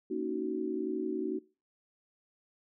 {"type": "chord", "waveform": "sine", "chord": "D# minor seventh", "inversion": "second", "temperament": "just", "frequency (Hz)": [233.3, 280, 311.1, 373.4], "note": ["A#3", "C#4", "D#4", "F#4"], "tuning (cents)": [2, 18, 0, 16], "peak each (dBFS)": [-39, -39, -36, -34], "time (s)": [0.1, 1.39], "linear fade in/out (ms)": 10, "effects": ["noise-tail reverb RT60 0.3 s tail -20 dB re dry"]}